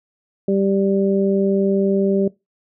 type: harmonic tone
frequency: 196 Hz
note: G3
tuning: in tune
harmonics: 1 / 2 / 3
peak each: -18 / -18 / -24 dBFS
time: 0.48-2.28 s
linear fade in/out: 5 ms
effects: noise-tail reverb RT60 0.2 s tail -21 dB re dry